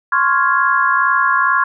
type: chord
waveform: sine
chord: Db major seventh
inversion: third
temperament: equal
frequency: 1046.5 / 1108.7 / 1396.9 / 1661.2 Hz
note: C6 / Db6 / F6 / Ab6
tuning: 0 / 0 / 0 / 0 cents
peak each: -17 dBFS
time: 0.12-1.64 s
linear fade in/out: 5 ms
effects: none